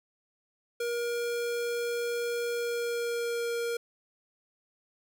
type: tone with pitch glide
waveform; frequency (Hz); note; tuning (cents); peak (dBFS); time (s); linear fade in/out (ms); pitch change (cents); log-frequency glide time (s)
square; 474.5 to 469.6; A#4 to A#4; +31 to +13; -30; 0.8-3.77; 5; -18; 2.48-3.51
effects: none